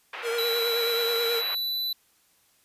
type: band-pass noise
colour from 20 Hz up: white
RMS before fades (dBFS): -37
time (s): 0.13-1.55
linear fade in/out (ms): 5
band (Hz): 500 to 2800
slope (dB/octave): 24
type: tone with vibrato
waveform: square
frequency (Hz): 466.2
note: A#4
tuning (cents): 0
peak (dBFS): -27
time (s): 0.22-1.43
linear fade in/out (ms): 50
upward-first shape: triangle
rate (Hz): 9.3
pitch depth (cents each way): 41
type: tone with pitch glide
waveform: square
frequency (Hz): 3951 to 3983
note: B7 to B7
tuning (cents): 0 to +14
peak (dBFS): -27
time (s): 0.38-1.93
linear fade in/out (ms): 5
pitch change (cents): +14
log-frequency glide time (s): 1.47-1.79
effects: white hiss -64 dBFS RMS until 2.64 s + resampled to 32000 Hz